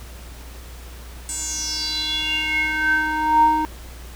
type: tone with band-pass filter sweep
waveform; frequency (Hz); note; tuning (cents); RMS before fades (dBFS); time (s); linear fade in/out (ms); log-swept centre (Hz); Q
square; 310; D#4; -6; -21; 1.29-3.65; 0; 8200 to 730; 7.2
effects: added 60 Hz sine -36 dBFS peak until 4.15 s + pink hiss -43 dBFS RMS until 4.15 s